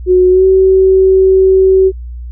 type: tone with pitch glide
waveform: sine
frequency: 366.2 to 379.8 Hz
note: F#4 to F#4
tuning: -18 to +45 cents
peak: -4 dBFS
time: 0.06-1.92 s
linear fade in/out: 50 ms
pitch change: +63 cents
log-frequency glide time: 0.3-0.45 s
effects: added 60 Hz sine -22 dBFS peak until 2.31 s